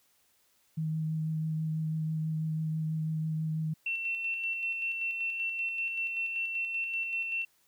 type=tone with vibrato; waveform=sine; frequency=157.7 Hz; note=D#3; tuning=24 cents sharp; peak=-29 dBFS; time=0.77-3.74 s; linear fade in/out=10 ms; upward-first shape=triangle; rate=6.1 Hz; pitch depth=16 cents each way
type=tone with tremolo; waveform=sine; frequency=2701 Hz; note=E7; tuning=42 cents sharp; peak=-29 dBFS; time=3.86-7.45 s; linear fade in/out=5 ms; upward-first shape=square; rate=5.2 Hz; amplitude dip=35%
effects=white hiss -69 dBFS RMS until 7.67 s